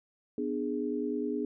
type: chord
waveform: sine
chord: G# diminished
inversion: first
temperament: just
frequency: 249.2 / 299 / 415.3 Hz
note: B3 / D4 / G#4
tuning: +16 / +31 / 0 cents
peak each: -34 dBFS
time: 0.38-1.45 s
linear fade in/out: 2 ms
effects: none

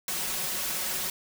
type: noise with comb filter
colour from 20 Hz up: white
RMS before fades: -31 dBFS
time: 0.08-1.1 s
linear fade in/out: 2 ms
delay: 5.4 ms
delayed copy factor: +1
effects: none

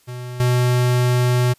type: tone with level steps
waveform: square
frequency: 123.9 Hz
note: B2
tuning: 6 cents sharp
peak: -29 / -15 dBFS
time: 0.07-1.54 s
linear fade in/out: 20 ms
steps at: 0.4 s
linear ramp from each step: 2 ms
effects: white hiss -57 dBFS RMS until 1.58 s + resampled to 32000 Hz

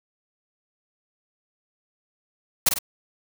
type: noise with echo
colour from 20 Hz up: white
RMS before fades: -17 dBFS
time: 2.66-2.69 s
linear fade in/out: 5 ms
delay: 49 ms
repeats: 2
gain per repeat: -6 dB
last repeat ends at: 2.788 s
effects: none

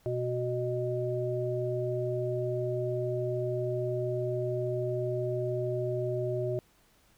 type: harmonic tone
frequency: 123.47 Hz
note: B2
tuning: in tune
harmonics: 1 / 3 / 5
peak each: -33 / -32 / -34 dBFS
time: 0.06-6.59 s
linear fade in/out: 0 ms
effects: pink hiss -65 dBFS RMS until 7.17 s

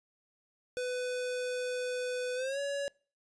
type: tone with pitch glide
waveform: square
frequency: 499.2 to 563.6 Hz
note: B4 to C#5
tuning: +19 to +29 cents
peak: -33 dBFS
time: 0.77-2.88 s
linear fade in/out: 0 ms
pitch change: +210 cents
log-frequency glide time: 2.35-2.59 s
effects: noise-tail reverb RT60 0.4 s tail -25 dB re dry + resampled to 22050 Hz

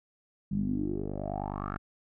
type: tone with low-pass filter sweep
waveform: 10% pulse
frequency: 49.59 Hz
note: G1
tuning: 21 cents sharp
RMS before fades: -33 dBFS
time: 0.51-1.78 s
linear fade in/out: 10 ms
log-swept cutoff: 180 to 1500 Hz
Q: 6.9
effects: none

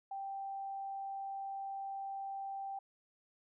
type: tone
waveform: sine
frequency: 784 Hz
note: G5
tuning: in tune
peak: -39 dBFS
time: 0.11-2.79 s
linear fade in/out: 5 ms
effects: none

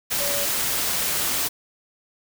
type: tone in noise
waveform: sine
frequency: 571 Hz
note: D5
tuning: 49 cents flat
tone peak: -29 dBFS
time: 0.19-0.46 s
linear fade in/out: 20 ms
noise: white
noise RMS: -24 dBFS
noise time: 0.1-1.49 s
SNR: -8 dB
effects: none

